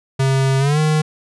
square tone with pitch glide, 134.3 to 154.27 Hz, C3 to D#3, +46 to -14 cents, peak -14 dBFS, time 0.19-1.02 s, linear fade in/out 10 ms, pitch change +240 cents, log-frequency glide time 0.59-0.79 s, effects resampled to 24000 Hz

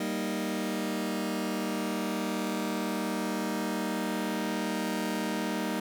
sawtooth chord, Eb major, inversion first, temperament just, 194.45 / 233.3 / 311.1 Hz, G3 / Bb3 / Eb4, -14 / +2 / 0 cents, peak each -30 dBFS, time 0-5.8 s, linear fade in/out 5 ms, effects none

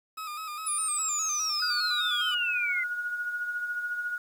40% pulse tone with vibrato, 1244.5 Hz, D#6, in tune, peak -34 dBFS, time 0.17-2.35 s, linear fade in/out 10 ms, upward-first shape square, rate 4.9 Hz, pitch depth 49 cents each way
sine exponential sweep, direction down, 10100 to 2028 Hz, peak -27 dBFS, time 0.66-2.84 s, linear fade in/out 10 ms
sine tone with tremolo, 1447 Hz, F#6, 39 cents flat, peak -27 dBFS, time 1.62-4.18 s, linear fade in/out 2 ms, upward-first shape triangle, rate 14 Hz, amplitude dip 55%
effects 9-bit

